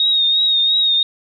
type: tone with vibrato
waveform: sine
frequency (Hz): 3737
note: A#7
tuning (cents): +4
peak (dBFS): -12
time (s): 0-1.03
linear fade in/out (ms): 2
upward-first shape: triangle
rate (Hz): 2.9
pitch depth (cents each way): 50
effects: none